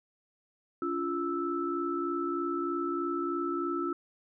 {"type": "tone cluster", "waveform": "sine", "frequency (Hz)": [284.5, 347.7, 1316], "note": ["C#4", "F4", "E6"], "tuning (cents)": [45, -8, -3], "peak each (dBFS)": [-35, -32, -34], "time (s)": [0.82, 3.93], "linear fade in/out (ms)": 2, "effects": []}